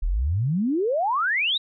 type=exponential sweep; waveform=sine; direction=up; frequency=35 to 3917 Hz; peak=-20 dBFS; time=0.02-1.58 s; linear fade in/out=10 ms; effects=none